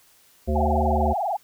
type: harmonic tone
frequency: 75.2 Hz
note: D2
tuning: 42 cents sharp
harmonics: 1 / 3 / 5 / 7 / 9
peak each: -22 / -27 / -29 / -30 / -32 dBFS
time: 0.47-1.14 s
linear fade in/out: 20 ms
type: tone with vibrato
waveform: sine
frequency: 747 Hz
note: F#5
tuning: 16 cents sharp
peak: -22 dBFS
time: 0.55-1.37 s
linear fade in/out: 10 ms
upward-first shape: triangle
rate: 20 Hz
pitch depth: 260 cents each way
effects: white hiss -57 dBFS RMS until 1.43 s